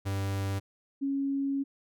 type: tone pair in turn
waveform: 45% pulse / sine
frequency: 98 / 275.9 Hz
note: G2 / C#4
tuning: 0 / -8 cents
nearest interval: octave + tritone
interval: 1792 cents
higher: second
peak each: -29 / -27 dBFS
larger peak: second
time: 0.05-0.6 / 1.01-1.64 s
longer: second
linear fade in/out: 20 ms
effects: none